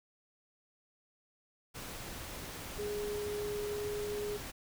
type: tone in noise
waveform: sine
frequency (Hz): 415.3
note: G#4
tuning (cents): 0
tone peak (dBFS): -35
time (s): 2.78-4.38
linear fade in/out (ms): 20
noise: pink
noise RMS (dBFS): -44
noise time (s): 1.74-4.52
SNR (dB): +6
effects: none